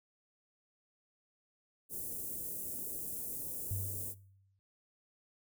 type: band-stop noise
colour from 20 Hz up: white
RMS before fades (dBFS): -41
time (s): 1.89-4.15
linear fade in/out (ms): 50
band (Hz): 510 to 8700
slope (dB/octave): 24
type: tone with exponential decay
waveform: sine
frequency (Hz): 97.1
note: G2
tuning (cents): -16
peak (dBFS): -33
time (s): 3.71-4.59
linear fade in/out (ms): 0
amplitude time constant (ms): 190
effects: noise-tail reverb RT60 0.4 s tail -21 dB re dry